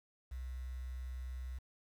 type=tone with quantisation; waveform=sine; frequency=63.4 Hz; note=B1; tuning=46 cents sharp; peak=-40 dBFS; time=0.31-1.59 s; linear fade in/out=10 ms; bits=10; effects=none

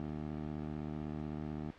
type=tone with band-pass filter; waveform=15% pulse; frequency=75.9 Hz; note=D#2; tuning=42 cents flat; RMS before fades=-41 dBFS; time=0-1.71 s; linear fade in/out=0 ms; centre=280 Hz; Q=0.64; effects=pink hiss -58 dBFS RMS until 1.78 s + low-pass 3000 Hz 12 dB/octave

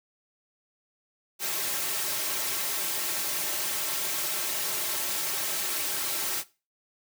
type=noise with comb filter; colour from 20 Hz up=white; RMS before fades=-30 dBFS; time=1.39-6.44 s; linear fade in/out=50 ms; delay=4.1 ms; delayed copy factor=-0.75; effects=noise-tail reverb RT60 0.3 s tail -18 dB re dry + high-pass 200 Hz 12 dB/octave

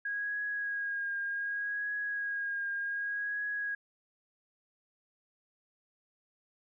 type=tone with vibrato; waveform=sine; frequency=1641 Hz; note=G#6; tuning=21 cents flat; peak=-32 dBFS; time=0.05-3.75 s; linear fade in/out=5 ms; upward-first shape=triangle; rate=0.66 Hz; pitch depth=31 cents each way; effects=none

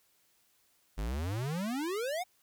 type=exponential sweep; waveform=square; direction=up; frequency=47.06 to 762 Hz; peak=-33 dBFS; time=0.97-2.24 s; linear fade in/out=20 ms; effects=white hiss -70 dBFS RMS until 2.42 s

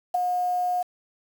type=tone with ADSR envelope; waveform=sine; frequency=720 Hz; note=F#5; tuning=47 cents flat; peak=-16 dBFS; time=0.14-0.83 s; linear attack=11 ms; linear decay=5 ms; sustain=-6 dB; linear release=11 ms; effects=7-bit

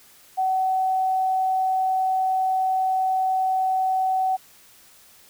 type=tone; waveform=sine; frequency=755 Hz; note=F#5; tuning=35 cents sharp; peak=-19 dBFS; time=0.37-4.37 s; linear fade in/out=20 ms; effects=white hiss -52 dBFS RMS until 5.29 s

